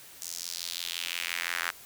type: tone with high-pass filter sweep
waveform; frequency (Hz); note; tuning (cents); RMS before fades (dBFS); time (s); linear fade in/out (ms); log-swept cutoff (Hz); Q
square; 42.9; F1; -30; -35; 0.21-1.71; 10; 6700 to 1500; 2.2
effects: white hiss -50 dBFS RMS until 1.85 s